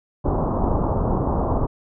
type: low-pass noise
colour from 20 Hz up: pink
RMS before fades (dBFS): -21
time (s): 0.24-1.67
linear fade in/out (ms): 20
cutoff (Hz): 1100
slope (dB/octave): 48
effects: none